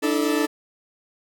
40% pulse chord, D suspended second, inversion none, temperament equal with one note detuned, 293.7 / 321.9 / 440 Hz, D4 / E4 / A4, 0 / -41 / 0 cents, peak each -22 / -24 / -24 dBFS, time 0.02-0.47 s, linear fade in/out 20 ms, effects none

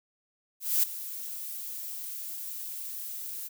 violet noise with ADSR envelope, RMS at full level -23 dBFS, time 0.6-3.49 s, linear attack 230 ms, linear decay 11 ms, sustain -15 dB, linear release 25 ms, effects none

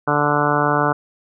harmonic tone, 146.83 Hz, D3, in tune, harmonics 1 / 2 / 3 / 4 / 5 / 6 / 7 / 8 / 9 / 10, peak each -24 / -24 / -24 / -24 / -24 / -24 / -24 / -24 / -24 / -24 dBFS, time 0.07-0.93 s, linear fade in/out 10 ms, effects none

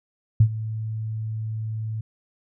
sine tone with ADSR envelope, 109.9 Hz, A2, 2 cents flat, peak -9 dBFS, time 0.4-2.01 s, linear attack 6 ms, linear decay 73 ms, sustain -17 dB, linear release 4 ms, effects none

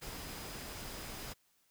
sine tone in noise, 4978 Hz, D#8, in tune, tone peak -56 dBFS, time 0.01-1.34 s, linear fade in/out 20 ms, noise pink, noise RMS -45 dBFS, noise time 0.01-1.34 s, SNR -14 dB, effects white hiss -73 dBFS RMS until 1.7 s

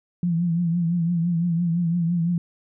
sine tone with vibrato, 170.5 Hz, F3, 41 cents flat, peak -19 dBFS, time 0.23-2.38 s, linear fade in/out 2 ms, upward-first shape triangle, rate 5.9 Hz, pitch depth 79 cents each way, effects none

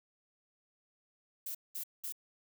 violet noise bursts, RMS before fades -40 dBFS, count 3, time 1.46-2.124 s, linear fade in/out 5 ms, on 88 ms, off 200 ms, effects none

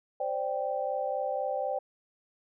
sine chord, C suspended second, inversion none, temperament equal, 523.3 / 587.3 / 784 Hz, C5 / D5 / G5, 0 / 0 / 0 cents, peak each -33 dBFS, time 0.2-1.79 s, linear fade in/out 5 ms, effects none

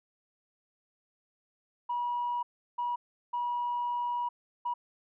sine tone bursts at uneven times, 966 Hz, B5, 39 cents flat, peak -28 dBFS, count 4, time 1.89-2.43 / 2.78-2.96 / 3.33-4.29 / 4.65-4.74 s, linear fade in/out 10 ms, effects tanh soft clip ceiling -25 dBFS

